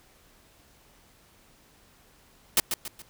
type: noise with echo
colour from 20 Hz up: white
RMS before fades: -20 dBFS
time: 2.57-2.6 s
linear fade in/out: 2 ms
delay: 140 ms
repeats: 3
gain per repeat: -8 dB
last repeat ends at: 3.02 s
effects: pink hiss -59 dBFS RMS until 3.09 s